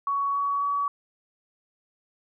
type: tone with pitch steps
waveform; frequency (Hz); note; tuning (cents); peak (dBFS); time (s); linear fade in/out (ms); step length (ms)
sine; 1120 / 1127.8 / 1135.6; C#6 / C#6 / C#6; +18 / +30 / +41; -23; 0.07-0.88; 2; 270
effects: none